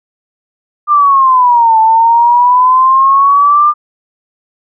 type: exponential two-way sweep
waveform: sine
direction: down then up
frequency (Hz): 1205 to 880 to 1205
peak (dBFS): -4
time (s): 0.87-3.74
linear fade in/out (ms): 50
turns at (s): 1.79
effects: none